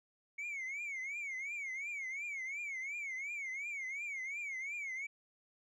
sine tone with vibrato, 2217 Hz, C#7, in tune, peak -36 dBFS, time 0.38-5.07 s, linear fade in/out 10 ms, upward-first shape triangle, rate 2.8 Hz, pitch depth 170 cents each way, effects tanh soft clip ceiling -38 dBFS

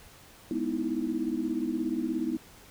sine chord, E major seventh, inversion first, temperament equal with one note detuned, 207.7 / 246.9 / 312.7 / 329.6 Hz, G#3 / B3 / D#4 / E4, 0 / 0 / +9 / 0 cents, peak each -38 / -32 / -32 / -33 dBFS, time 0.51-2.37 s, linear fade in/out 2 ms, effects pink hiss -53 dBFS RMS until 2.7 s

